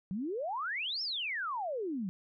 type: exponential two-way sweep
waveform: sine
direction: up then down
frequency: 175.7 to 5510 to 175.7 Hz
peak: -33 dBFS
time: 0.11-2.09 s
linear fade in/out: 0 ms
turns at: 1.02 s
effects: none